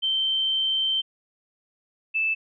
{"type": "tone pair in turn", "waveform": "sine", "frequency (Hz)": [3114, 2633], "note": ["G7", "E7"], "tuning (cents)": [-12, -3], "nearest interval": "minor third", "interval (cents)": 291, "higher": "first", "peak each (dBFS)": -21, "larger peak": "neither", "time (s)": [[0.02, 1.02], [2.14, 2.35]], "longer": "first", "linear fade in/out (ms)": 20, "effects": []}